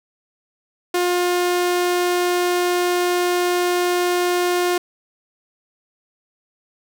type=tone; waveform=sawtooth; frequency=355.5 Hz; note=F4; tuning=31 cents sharp; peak=-13 dBFS; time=0.94-4.78 s; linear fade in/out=5 ms; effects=none